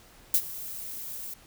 violet noise with ADSR envelope, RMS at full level -20 dBFS, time 0.34-1.34 s, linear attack 4 ms, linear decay 63 ms, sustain -18 dB, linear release 5 ms, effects pink hiss -55 dBFS RMS until 1.46 s

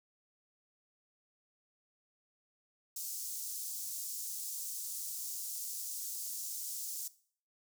pink high-pass noise, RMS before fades -41 dBFS, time 2.96-7.08 s, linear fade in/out 5 ms, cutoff 6000 Hz, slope 24 dB/octave, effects noise-tail reverb RT60 0.5 s tail -18 dB re dry

